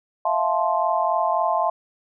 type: chord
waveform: sine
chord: F major seventh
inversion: third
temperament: just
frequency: 654.8 / 698.5 / 873.1 / 1047.7 Hz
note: E5 / F5 / A5 / C6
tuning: -12 / 0 / -14 / +2 cents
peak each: -24 dBFS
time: 0.25-1.7 s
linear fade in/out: 5 ms
effects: none

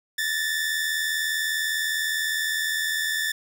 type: tone pair together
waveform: sawtooth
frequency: 1745.1 / 1825 Hz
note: A6 / A#6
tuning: -15 / -37 cents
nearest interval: minor second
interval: 78 cents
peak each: -22 / -25 dBFS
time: 0.18-3.32 s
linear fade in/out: 5 ms
effects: none

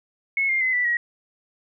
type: tone with pitch steps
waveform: sine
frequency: 2188 / 2113 / 2041 / 1971.9 / 1904.8 Hz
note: C#7 / C7 / C7 / B6 / A#6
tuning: -23 / +16 / -44 / -3 / +37 cents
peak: -19 dBFS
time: 0.37-0.97 s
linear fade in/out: 2 ms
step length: 120 ms
effects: none

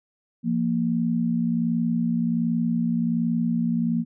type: tone pair together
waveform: sine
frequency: 171.78 / 233.1 Hz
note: F3 / A#3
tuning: -28 / 0 cents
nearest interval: perfect fourth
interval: 528 cents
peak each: -25 / -22 dBFS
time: 0.43-4.05 s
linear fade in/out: 50 ms
effects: none

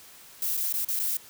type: noise with dropouts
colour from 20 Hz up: violet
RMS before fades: -28 dBFS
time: 0.42-1.17 s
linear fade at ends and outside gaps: 2 ms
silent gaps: 0.569-0.574 / 0.727-0.739 / 0.848-0.886 / 0.992-0.997 s
effects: white hiss -50 dBFS RMS until 1.29 s

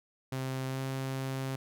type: tone with pitch glide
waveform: sawtooth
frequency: 131.6 to 133.28 Hz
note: C3 to C3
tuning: +10 to +32 cents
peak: -29 dBFS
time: 0.32-1.56 s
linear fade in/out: 5 ms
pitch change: +22 cents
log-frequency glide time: 0.69-0.79 s
effects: none

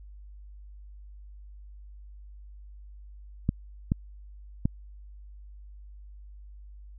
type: clicks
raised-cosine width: 5 ms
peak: -11 dBFS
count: 3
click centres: 3.491 / 3.919 / 4.655 s
effects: added 50 Hz sine -44 dBFS peak until 6.98 s

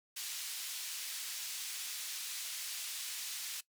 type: band-pass noise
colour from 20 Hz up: pink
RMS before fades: -42 dBFS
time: 0.16-3.61 s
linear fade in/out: 10 ms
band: 3200 to 15000 Hz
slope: 12 dB/octave
effects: noise-tail reverb RT60 0.1 s tail -19 dB re dry

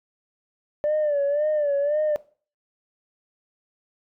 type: tone with vibrato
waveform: sine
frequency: 587.3 Hz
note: D5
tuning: in tune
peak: -18 dBFS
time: 0.84-2.16 s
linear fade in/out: 0 ms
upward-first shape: sine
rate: 1.9 Hz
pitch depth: 79 cents each way
effects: noise-tail reverb RT60 0.4 s tail -19 dB re dry + tanh soft clip ceiling -17 dBFS

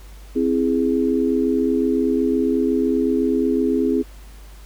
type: chord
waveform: sine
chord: C augmented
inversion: none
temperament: equal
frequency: 261.6 / 329.6 / 415.3 Hz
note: C4 / E4 / G#4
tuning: 0 / 0 / 0 cents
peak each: -19 / -22 / -21 dBFS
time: 0.35-4.03 s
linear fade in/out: 20 ms
effects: added 50 Hz sine -38 dBFS peak until 4.65 s + pink hiss -49 dBFS RMS until 4.65 s

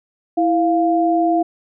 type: tone pair together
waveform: sine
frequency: 329.6 / 698.5 Hz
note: E4 / F5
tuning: 0 / 0 cents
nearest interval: octave + minor second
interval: 1300 cents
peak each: -16 / -16 dBFS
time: 0.37-1.43 s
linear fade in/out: 10 ms
effects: none

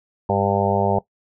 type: harmonic tone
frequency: 99.6 Hz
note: G2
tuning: 28 cents sharp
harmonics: 1 / 2 / 4 / 5 / 6 / 7 / 8 / 9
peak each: -25 / -25 / -25 / -25 / -25 / -25 / -25 / -25 dBFS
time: 0.29-0.99 s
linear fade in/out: 5 ms
effects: noise-tail reverb RT60 0.1 s tail -18 dB re dry

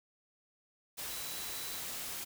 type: tone in noise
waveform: sine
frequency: 3954 Hz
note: B7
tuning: 1 cent sharp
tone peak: -48 dBFS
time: 1.09-1.81 s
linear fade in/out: 20 ms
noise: white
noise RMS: -41 dBFS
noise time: 0.97-2.25 s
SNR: -10 dB
effects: none

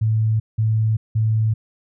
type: tone bursts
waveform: sine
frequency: 110 Hz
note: A2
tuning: in tune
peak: -15 dBFS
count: 3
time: 0.01-1.54 s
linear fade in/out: 10 ms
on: 390 ms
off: 180 ms
effects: none

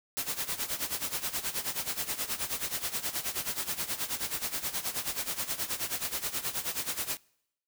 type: noise with tremolo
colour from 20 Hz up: white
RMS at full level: -31 dBFS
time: 0.17-7.17 s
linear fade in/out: 0 ms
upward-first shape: sine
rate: 9.4 Hz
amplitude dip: 80%
effects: noise-tail reverb RT60 0.8 s tail -26 dB re dry

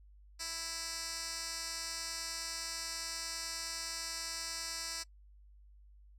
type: tone with band-pass filter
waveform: 10% pulse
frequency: 329.6 Hz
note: E4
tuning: in tune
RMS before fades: -41 dBFS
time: 0.39-5.04 s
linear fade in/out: 20 ms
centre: 6300 Hz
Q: 2.3
effects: noise-tail reverb RT60 0.1 s tail -24 dB re dry + added 50 Hz sine -56 dBFS peak until 6.18 s

